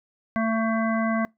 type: harmonic tone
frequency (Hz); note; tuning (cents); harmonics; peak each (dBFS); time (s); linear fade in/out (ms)
223.8; A3; +30; 1 / 3 / 5 / 7 / 9; -23 / -28 / -30 / -33 / -35; 0.36-1.25; 0
effects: noise-tail reverb RT60 0.2 s tail -25 dB re dry